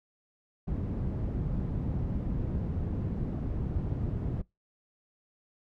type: low-pass noise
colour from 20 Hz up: white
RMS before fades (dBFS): -32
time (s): 0.67-4.42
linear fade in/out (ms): 10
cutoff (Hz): 150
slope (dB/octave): 12
effects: noise-tail reverb RT60 0.2 s tail -23 dB re dry